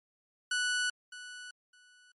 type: tone with echo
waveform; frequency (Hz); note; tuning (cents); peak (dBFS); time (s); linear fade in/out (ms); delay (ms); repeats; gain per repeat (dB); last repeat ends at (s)
sawtooth; 1480; F#6; 0; -25; 0.51-0.9; 5; 610; 2; -15; 2.12
effects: MP3 48 kbps